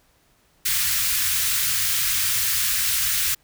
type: band-stop noise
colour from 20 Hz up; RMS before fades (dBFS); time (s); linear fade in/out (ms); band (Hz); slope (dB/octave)
white; -22; 0.65-3.35; 10; 130 to 1400; 24
effects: pink hiss -61 dBFS RMS until 3.43 s